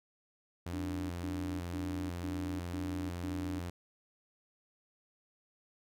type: tone with pitch glide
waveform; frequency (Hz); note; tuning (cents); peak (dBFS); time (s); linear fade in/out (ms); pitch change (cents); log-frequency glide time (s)
sawtooth; 86.8 to 87.35; F2 to F2; -10 to +1; -34; 0.66-3.7; 5; +11; 0.83-2.91
type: tone bursts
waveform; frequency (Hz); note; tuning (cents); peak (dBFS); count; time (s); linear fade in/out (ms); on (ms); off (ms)
sine; 289.4; D4; -25; -37; 6; 0.73-3.6; 10; 370; 130
effects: none